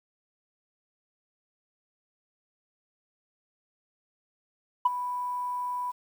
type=tone with ADSR envelope; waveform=sine; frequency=987.8 Hz; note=B5; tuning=in tune; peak=-15 dBFS; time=4.85-5.92 s; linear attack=8 ms; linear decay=23 ms; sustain=-14 dB; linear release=17 ms; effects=tanh soft clip ceiling -13 dBFS + 9-bit